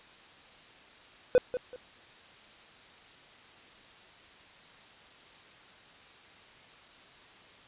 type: tone with echo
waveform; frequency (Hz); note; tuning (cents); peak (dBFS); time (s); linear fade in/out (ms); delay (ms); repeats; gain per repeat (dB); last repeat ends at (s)
triangle; 500; B4; +21; -15; 1.35-1.38; 0; 190; 2; -12; 1.76
effects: white hiss -54 dBFS RMS until 7.67 s + resampled to 8000 Hz